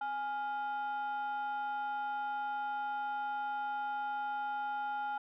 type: tone pair together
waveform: sine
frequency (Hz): 830.6 / 1402.2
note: G#5 / F6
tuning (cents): 0 / +7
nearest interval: major sixth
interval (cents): 907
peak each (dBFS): -33 / -39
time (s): 0.01-5.18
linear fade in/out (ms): 5
effects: tanh soft clip ceiling -31 dBFS